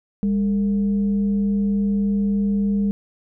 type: tone with frequency modulation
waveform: sine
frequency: 201.7 Hz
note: G3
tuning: 50 cents sharp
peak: -17 dBFS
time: 0.23-2.91 s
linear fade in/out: 0 ms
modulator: 250 Hz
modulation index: 0.28
effects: none